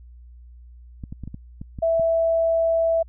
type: clicks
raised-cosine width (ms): 5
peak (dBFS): -21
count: 8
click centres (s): 1.038 / 1.125 / 1.237 / 1.276 / 1.344 / 1.615 / 1.788 / 1.997
type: tone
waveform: sine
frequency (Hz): 659.3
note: E5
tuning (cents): 0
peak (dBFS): -17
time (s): 1.82-3.03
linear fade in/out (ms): 10
effects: added 60 Hz sine -42 dBFS peak until 3.08 s